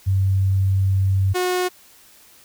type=tone pair in turn; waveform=sine / sawtooth; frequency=96.2 / 363.2 Hz; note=G2 / F#4; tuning=-32 / -32 cents; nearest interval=octave + major seventh; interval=2300 cents; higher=second; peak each=-15 dBFS; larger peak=neither; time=0.06-1.34 / 1.34-1.69 s; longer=first; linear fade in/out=20 ms; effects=white hiss -50 dBFS RMS until 2.44 s